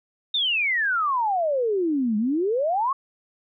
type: exponential two-way sweep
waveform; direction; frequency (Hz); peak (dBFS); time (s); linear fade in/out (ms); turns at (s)
sine; down then up; 3729 to 204.8 to 1134; -20; 0.34-2.93; 5; 2.17
effects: none